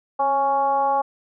sine tone with frequency modulation, 830.6 Hz, G#5, in tune, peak -17 dBFS, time 0.19-1.02 s, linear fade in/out 10 ms, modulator 281 Hz, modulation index 0.83, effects none

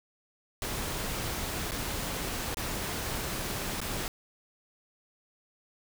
pink noise with dropouts, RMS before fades -34 dBFS, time 0.62-4.08 s, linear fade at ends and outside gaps 1 ms, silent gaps 1.71-1.718 / 2.545-2.57 / 3.804-3.815 s, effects none

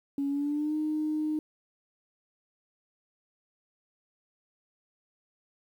sine tone with pitch glide, 280 to 307.1 Hz, C#4 to D#4, +18 to -23 cents, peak -26 dBFS, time 0.18-1.39 s, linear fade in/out 2 ms, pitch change +159 cents, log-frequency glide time 0.29-0.75 s, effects tanh soft clip ceiling -22 dBFS + 10-bit

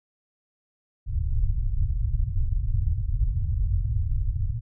pink low-pass noise, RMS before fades -24 dBFS, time 1.06-4.61 s, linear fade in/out 50 ms, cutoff 120 Hz, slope 48 dB/octave, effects none

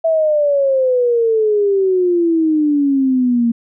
sine exponential sweep, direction down, 659.3 to 230.2 Hz, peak -11 dBFS, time 0.04-3.52 s, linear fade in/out 10 ms, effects none

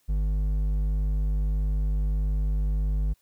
triangle tone with hard clipping, 50.8 Hz, G#1, 38 cents flat, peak -24 dBFS, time 0.08-3.14 s, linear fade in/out 20 ms, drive 10 dB, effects white hiss -68 dBFS RMS until 3.21 s

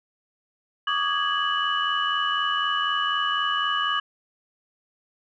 sine tone cluster, 1140 / 1224 / 1657 / 2955 Hz, C#6 / D#6 / G#6 / F#7, +48 / -29 / -4 / -3 cents, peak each -27 dBFS, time 0.87-4 s, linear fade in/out 5 ms, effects tanh soft clip ceiling -11 dBFS

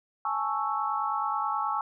sine chord, A major seventh, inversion third, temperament equal, 830.6 / 880 / 1108.7 / 1318.5 Hz, G#5 / A5 / C#6 / E6, 0 / 0 / 0 / 0 cents, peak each -32 / -33 / -31 / -32 dBFS, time 0.25-1.81 s, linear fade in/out 2 ms, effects none

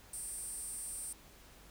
10% pulse tone with high-pass filter, 340 Hz, F4, 46 cents flat, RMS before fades -43 dBFS, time 0.13-1.13 s, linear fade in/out 5 ms, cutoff 9000 Hz, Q 8.1, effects added 50 Hz sine -60 dBFS peak until 1.7 s + pink hiss -59 dBFS RMS until 1.7 s

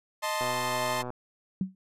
sawtooth chord, A diminished, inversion second, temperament equal, 622.3 / 880 / 1046.5 Hz, Eb5 / A5 / C6, 0 / 0 / 0 cents, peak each -29 dBFS, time 0.22-1.03 s, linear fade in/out 20 ms
click train, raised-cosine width 1 ms, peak -23 dBFS, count 87, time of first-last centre 0.41-1.104 s, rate 124 Hz
sine tone with exponential decay, 188.7 Hz, F#3, 34 cents sharp, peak -22 dBFS, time 1.61-1.75 s, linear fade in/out 2 ms, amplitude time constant 30 ms
effects resampled to 32000 Hz

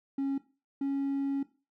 triangle tone pair in turn, 274.3 / 276.4 Hz, C#4 / C#4, -18 / -5 cents, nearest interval unison, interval 13 cents, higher second, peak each -25 dBFS, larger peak neither, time 0.18-0.38 / 0.81-1.43 s, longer second, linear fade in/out 5 ms, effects noise-tail reverb RT60 0.3 s tail -17 dB re dry + tanh soft clip ceiling -23 dBFS

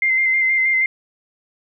sine tone with vibrato, 2084 Hz, C7, 7 cents flat, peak -14 dBFS, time 0.02-0.86 s, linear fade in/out 2 ms, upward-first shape square, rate 6.3 Hz, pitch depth 19 cents each way, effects none

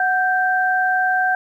sine tone pair together, 740 / 1568 Hz, F#5 / G6, 0 / 0 cents, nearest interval octave + minor second, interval 1300 cents, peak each -18 dBFS, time 0-1.35 s, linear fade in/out 2 ms, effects 9-bit

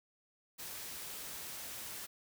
white noise, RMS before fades -45 dBFS, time 0.58-2.07 s, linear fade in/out 20 ms, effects none

